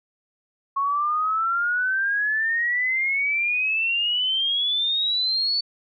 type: exponential sweep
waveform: sine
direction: up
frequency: 1095 to 4498 Hz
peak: -20 dBFS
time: 0.76-5.61 s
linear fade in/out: 10 ms
effects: none